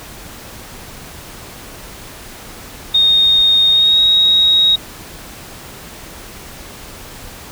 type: tone with pitch glide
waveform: sine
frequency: 3700 to 3782 Hz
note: A#7 to A#7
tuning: -14 to +24 cents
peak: -8 dBFS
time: 2.94-4.76 s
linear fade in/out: 10 ms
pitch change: +38 cents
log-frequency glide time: 3.71-4 s
effects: pink hiss -34 dBFS RMS until 7.51 s